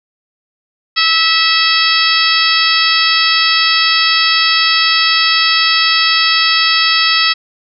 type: harmonic tone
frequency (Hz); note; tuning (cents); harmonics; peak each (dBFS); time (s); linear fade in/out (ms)
652; E5; -19; 2 / 3 / 4 / 5 / 6 / 7 / 8; -17 / -17 / -17 / -17 / -17 / -17 / -17; 0.96-7.34; 20
effects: none